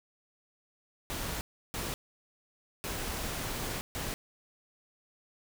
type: noise bursts at uneven times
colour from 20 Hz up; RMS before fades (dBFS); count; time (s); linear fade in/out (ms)
pink; -36; 4; 1.1-1.41 / 1.74-1.94 / 2.84-3.81 / 3.95-4.14; 0
effects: none